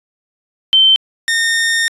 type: tone pair in turn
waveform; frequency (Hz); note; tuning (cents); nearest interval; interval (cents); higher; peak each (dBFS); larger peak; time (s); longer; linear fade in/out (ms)
sine / sawtooth; 3100 / 1831.1; G7 / A#6; -20 / -31; major sixth; 911; first; -6 / -9; first; 0.73-0.96 / 1.28-1.88; second; 0
effects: resampled to 24000 Hz